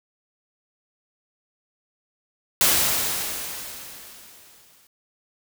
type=noise with exponential decay; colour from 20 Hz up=white; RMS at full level=-17 dBFS; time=2.61-4.87 s; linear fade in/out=1 ms; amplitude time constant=490 ms; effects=none